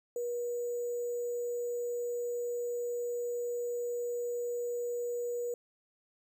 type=tone with sample-and-hold; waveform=sine; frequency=481 Hz; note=B4; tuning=46 cents flat; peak=-32 dBFS; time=0.16-5.54 s; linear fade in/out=2 ms; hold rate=7350 Hz; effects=none